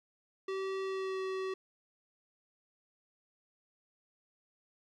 square tone with pitch glide, 384.4 to 379.5 Hz, G4 to F#4, -34 to +44 cents, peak -35 dBFS, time 0.48-1.54 s, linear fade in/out 5 ms, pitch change -22 cents, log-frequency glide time 0.83-1.2 s, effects low-pass 4000 Hz 12 dB/octave + 12-bit

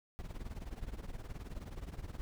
brown noise with tremolo, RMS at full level -40 dBFS, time 0.19-2.21 s, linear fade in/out 0 ms, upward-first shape triangle, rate 19 Hz, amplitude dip 90%, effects none

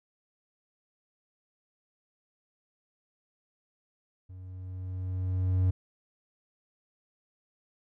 triangle tone with level ramp, 92.5 Hz, F#2, in tune, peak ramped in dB -41 to -19 dBFS, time 4.29-5.71 s, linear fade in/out 10 ms, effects none

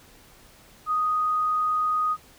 sine tone, 1244.5 Hz, D#6, in tune, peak -21 dBFS, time 0.86-2.17 s, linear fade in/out 50 ms, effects pink hiss -53 dBFS RMS until 2.38 s

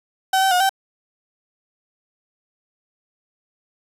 35% pulse tone with pitch steps, 763 / 770 / 722 / 774 Hz, G5 / G5 / F#5 / G5, -47 / -31 / -43 / -22 cents, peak -13 dBFS, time 0.33-0.694 s, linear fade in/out 5 ms, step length 91 ms, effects resampled to 32000 Hz

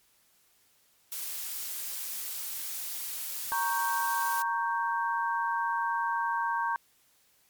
blue noise, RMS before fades -36 dBFS, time 1.12-4.42 s, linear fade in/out 0 ms
sine chord, G diminished, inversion first, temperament equal, 932.3 / 1108.7 / 1568 Hz, Bb5 / Db6 / G6, 0 / 0 / 0 cents, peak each -29 / -33 / -33 dBFS, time 3.52-6.76 s, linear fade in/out 0 ms
effects white hiss -66 dBFS RMS until 7.49 s + MP3 96 kbps

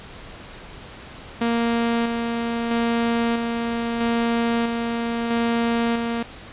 sawtooth tone with tremolo, 233.1 Hz, A#3, in tune, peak -15 dBFS, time 1.41-6.23 s, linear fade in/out 5 ms, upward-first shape square, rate 0.77 Hz, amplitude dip 35%, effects pink hiss -40 dBFS RMS until 6.52 s + resampled to 8000 Hz

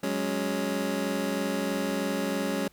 25% pulse chord, F# suspended second, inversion none, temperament just, 185 / 208.1 / 277.5 Hz, F#3 / G#3 / C#4, 0 / +4 / +2 cents, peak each -30 / -28 / -27 dBFS, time 0.03-2.68 s, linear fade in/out 5 ms, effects pink hiss -61 dBFS RMS until 2.72 s

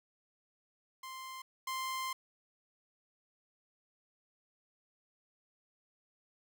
sawtooth tone pair in turn, 1046.5 / 1046.5 Hz, C6 / C6, 0 / 0 cents, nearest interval unison, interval 0 cents, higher neither, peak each -40 / -32 dBFS, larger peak second, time 1.03-1.42 / 1.67-2.13 s, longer second, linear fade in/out 5 ms, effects none

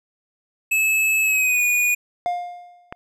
square tone with pitch glide, 2600 to 2455 Hz, E7 to D#7, -24 to -24 cents, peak -17 dBFS, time 0.71-1.95 s, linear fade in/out 10 ms, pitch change -100 cents, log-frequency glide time 1.22-1.63 s
triangle tone with exponential decay, 707 Hz, F5, 21 cents sharp, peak -16 dBFS, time 2.26-2.95 s, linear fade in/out 0 ms, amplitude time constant 150 ms
click, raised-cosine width 0.5 ms, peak -15 dBFS, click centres 2.925 s
effects none

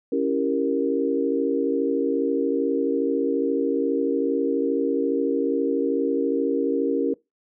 sine chord, C# diminished seventh, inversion none, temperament equal, 277.2 / 329.6 / 392 / 466.2 Hz, C#4 / E4 / G4 / Bb4, 0 / 0 / 0 / 0 cents, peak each -24 / -28 / -27 / -24 dBFS, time 0.12-7.14 s, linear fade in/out 5 ms, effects noise-tail reverb RT60 0.2 s tail -22 dB re dry

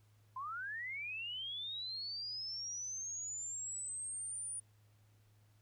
sine linear sweep, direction up, 1002 to 9540 Hz, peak -40 dBFS, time 0.36-4.6 s, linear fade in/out 5 ms, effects added 105 Hz sine -65 dBFS peak until 5.61 s + pink hiss -75 dBFS RMS until 5.61 s

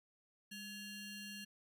25% pulse ring-modulated tone, 1493 Hz, F#6, 15 cents sharp, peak -40 dBFS, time 0.51-1.45 s, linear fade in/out 10 ms, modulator 1290 Hz, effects none

